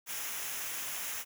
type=noise with comb filter; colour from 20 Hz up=white; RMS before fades=-38 dBFS; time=0.06-1.25 s; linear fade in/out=50 ms; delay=0.23 ms; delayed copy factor=-0.55; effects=none